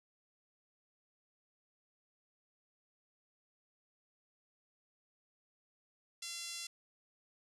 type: tone with high-pass filter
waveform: 5% pulse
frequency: 684 Hz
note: F5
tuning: 36 cents flat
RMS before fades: -44 dBFS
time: 6.22-6.67 s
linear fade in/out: 5 ms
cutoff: 2800 Hz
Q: 0.8
effects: resampled to 32000 Hz